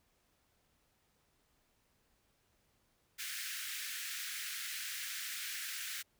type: high-pass noise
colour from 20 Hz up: pink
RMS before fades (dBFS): -42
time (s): 3.18-6.03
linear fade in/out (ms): 20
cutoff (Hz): 1500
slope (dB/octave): 48
effects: pink hiss -75 dBFS RMS until 6.19 s